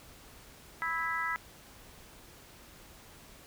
harmonic tone with a mistuned harmonic, 329.6 Hz, E4, in tune, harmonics 3 / 4 / 5 / 6, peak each -38 / -35 / -37 / -35 dBFS, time 0.82-1.36 s, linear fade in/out 0 ms, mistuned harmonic 4, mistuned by -15 cents, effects pink hiss -54 dBFS RMS until 3.46 s

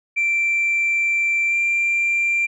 sine tone with pitch glide, 2349 to 2369 Hz, D7 to D7, 0 to +14 cents, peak -15 dBFS, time 0.16-2.47 s, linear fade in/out 20 ms, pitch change +14 cents, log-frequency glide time 1.48-1.55 s, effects tanh soft clip ceiling -14 dBFS

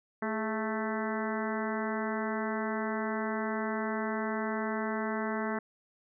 harmonic tone with a mistuned harmonic, 219.9 Hz, A3, 1 cent flat, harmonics 1 / 2 / 3 / 4 / 5 / 6 / 7 / 8 / 9, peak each -34 / -37 / -39 / -40 / -41 / -42 / -42 / -43 / -44 dBFS, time 0.22-5.59 s, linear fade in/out 5 ms, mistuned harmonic 2, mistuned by -70 cents, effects none

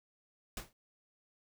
pink noise with exponential decay, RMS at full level -37 dBFS, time 0.57-0.73 s, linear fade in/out 2 ms, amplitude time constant 33 ms, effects none

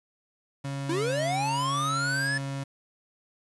35% pulse tone with pitch glide, 138.59 to 137.47 Hz, C#3 to C#3, 0 to -14 cents, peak -29 dBFS, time 0.64-2.64 s, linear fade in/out 10 ms, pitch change -14 cents, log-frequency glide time 1.92-2.2 s
square linear sweep, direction up, 308.9 to 1751 Hz, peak -27 dBFS, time 0.89-2.38 s, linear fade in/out 5 ms
effects resampled to 24000 Hz + 9-bit

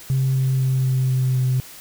sine tone with pitch steps, 132.9 / 131.98 / 131.07 / 130.16 / 129.27 / 128.37 Hz, C3 / C3 / C3 / C3 / C3 / C3, +27 / +15 / +3 / -9 / -21 / -33 cents, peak -15 dBFS, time 0.1-1.6 s, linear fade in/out 0 ms, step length 250 ms, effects tanh soft clip ceiling -13 dBFS + white hiss -41 dBFS RMS until 1.8 s

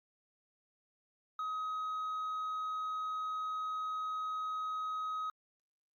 triangle tone with hard clipping, 1265 Hz, D#6, 28 cents sharp, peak -34 dBFS, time 1.39-5.3 s, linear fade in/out 2 ms, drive 1 dB, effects Opus 48 kbps

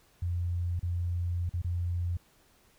sine tone with dropouts, 87.31 Hz, F2, in tune, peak -28 dBFS, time 0.22-2.17 s, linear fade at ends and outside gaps 5 ms, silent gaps 0.795-0.829 / 1.494-1.537 / 1.618-1.644 s, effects pink hiss -64 dBFS RMS until 2.78 s

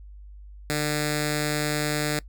5% pulse tone with notch filter, 150 Hz, D3, 37 cents sharp, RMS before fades -26 dBFS, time 0.7-2.19 s, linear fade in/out 0 ms, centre 1000 Hz, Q 0.8, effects noise-tail reverb RT60 0.1 s tail -21 dB re dry + added 50 Hz sine -41 dBFS peak until 2.28 s

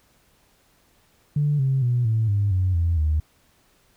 sine tone with pitch steps, 146.83 / 133.87 / 122.05 / 111.28 / 101.45 / 92.5 / 84.33 / 76.89 Hz, D3 / C3 / B2 / A2 / G#2 / F#2 / E2 / D#2, 0 / +40 / -20 / +20 / -40 / 0 / +40 / -20 cents, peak -17 dBFS, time 1.36-3.2 s, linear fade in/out 5 ms, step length 230 ms, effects tanh soft clip ceiling -13 dBFS + pink hiss -61 dBFS RMS until 3.96 s

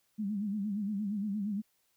sine tone with vibrato, 205 Hz, G#3, 22 cents flat, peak -31 dBFS, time 0.18-1.62 s, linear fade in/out 20 ms, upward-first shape sine, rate 8.6 Hz, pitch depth 96 cents each way, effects white hiss -74 dBFS RMS until 1.96 s

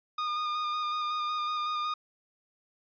45% pulse tone with vibrato, 1221 Hz, D#6, 33 cents flat, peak -29 dBFS, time 0.18-1.94 s, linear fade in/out 5 ms, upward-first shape square, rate 5.4 Hz, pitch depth 15 cents each way, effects resampled to 11025 Hz

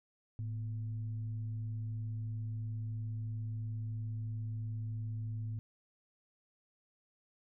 sine tone with frequency modulation, 110 Hz, A2, in tune, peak -36 dBFS, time 0.39-5.59 s, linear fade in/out 0 ms, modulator 137 Hz, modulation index 0.27, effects none

